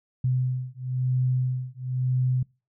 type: beating tone pair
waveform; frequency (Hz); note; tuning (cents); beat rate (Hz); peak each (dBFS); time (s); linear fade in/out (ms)
sine; 127.1 / 128.1; C3 / C3; -50 / -36; 1; -26 / -26; 0.24-2.43; 5
effects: noise-tail reverb RT60 0.3 s tail -26 dB re dry